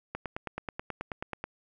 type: click train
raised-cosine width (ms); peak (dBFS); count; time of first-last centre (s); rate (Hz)
0.5; -19; 13; 0.15-1.44; 9.3
effects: none